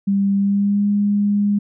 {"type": "tone with pitch glide", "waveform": "sine", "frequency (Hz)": [198.1, 204.3], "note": ["G3", "G#3"], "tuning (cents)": [18, -28], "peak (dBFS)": -14, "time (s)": [0.07, 1.59], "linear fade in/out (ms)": 10, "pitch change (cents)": 54, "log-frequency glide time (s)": [0.36, 0.87], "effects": []}